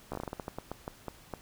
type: slowing click train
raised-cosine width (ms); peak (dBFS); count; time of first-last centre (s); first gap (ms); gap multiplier
1; -22; 15; 0.12-1.337; 14; 1.25
effects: pink hiss -56 dBFS RMS until 1.41 s